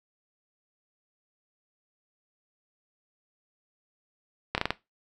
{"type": "slowing click train", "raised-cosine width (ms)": 0.3, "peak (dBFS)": -9, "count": 5, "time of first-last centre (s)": [4.55, 4.706], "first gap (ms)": 29, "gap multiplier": 1.2, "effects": ["noise-tail reverb RT60 0.2 s tail -17 dB re dry"]}